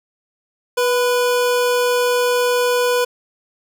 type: tone pair together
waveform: square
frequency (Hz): 489.8 / 1002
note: B4 / B5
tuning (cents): -14 / +25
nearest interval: octave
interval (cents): 1239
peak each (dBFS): -16 / -23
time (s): 0.77-3.05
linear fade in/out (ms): 10
effects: none